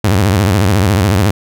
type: tone with vibrato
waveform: sawtooth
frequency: 98 Hz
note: G2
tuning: in tune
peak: -5 dBFS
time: 0.04-1.31 s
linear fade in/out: 5 ms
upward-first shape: sine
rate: 14 Hz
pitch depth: 200 cents each way
effects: none